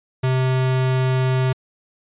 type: tone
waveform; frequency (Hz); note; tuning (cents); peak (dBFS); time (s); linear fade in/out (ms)
square; 129.7; C3; -15; -17; 0.23-1.53; 10
effects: resampled to 8000 Hz